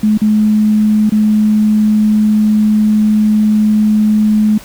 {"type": "tone with dropouts", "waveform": "sine", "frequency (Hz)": 213.4, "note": "G#3", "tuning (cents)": 47, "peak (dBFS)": -7, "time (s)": [0.03, 4.58], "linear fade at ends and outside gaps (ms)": 5, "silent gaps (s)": [[0.176, 0.216], [1.096, 1.12]], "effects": ["pink hiss -35 dBFS RMS until 4.64 s"]}